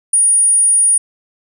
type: tone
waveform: sine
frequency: 9580 Hz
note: D9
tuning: 33 cents sharp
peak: -8 dBFS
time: 0.13-0.98 s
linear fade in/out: 5 ms
effects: none